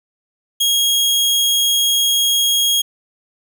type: tone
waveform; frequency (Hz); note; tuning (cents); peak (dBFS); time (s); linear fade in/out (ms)
sawtooth; 3279; G#7; -23; -10; 0.6-2.82; 10
effects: none